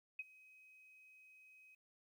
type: tone with ADSR envelope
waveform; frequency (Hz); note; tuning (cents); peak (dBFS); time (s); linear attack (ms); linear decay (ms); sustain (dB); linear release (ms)
sine; 2529; D#7; +28; -39; 0.19-1.75; 5; 31; -22; 7
effects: 13-bit